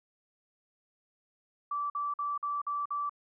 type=tone bursts; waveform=sine; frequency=1161 Hz; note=D6; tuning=20 cents flat; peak=-30 dBFS; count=6; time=1.71-3.095 s; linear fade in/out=5 ms; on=190 ms; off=49 ms; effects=none